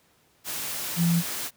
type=tone in noise; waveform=sine; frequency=170 Hz; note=F3; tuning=46 cents flat; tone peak=-19 dBFS; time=0.96-1.23 s; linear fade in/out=50 ms; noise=white; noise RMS=-32 dBFS; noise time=0.44-1.51 s; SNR=+10 dB; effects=pink hiss -63 dBFS RMS until 1.56 s + high-pass 80 Hz 12 dB/octave